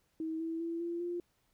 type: tone with pitch steps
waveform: sine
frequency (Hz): 320.3 / 327.2 / 334.3 / 341.5 / 348.9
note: E4 / E4 / E4 / F4 / F4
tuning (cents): -50 / -13 / +24 / -39 / -2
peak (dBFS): -34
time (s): 0.2-1.2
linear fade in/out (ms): 2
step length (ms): 200
effects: pink hiss -75 dBFS RMS until 1.53 s